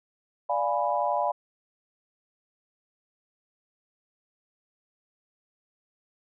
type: chord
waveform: sine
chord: D diminished seventh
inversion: none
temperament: equal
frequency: 587.3 / 698.5 / 830.6 / 987.8 Hz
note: D5 / F5 / Ab5 / Cb6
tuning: 0 / 0 / 0 / 0 cents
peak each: -29 dBFS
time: 0.49-1.32 s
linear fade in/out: 10 ms
effects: none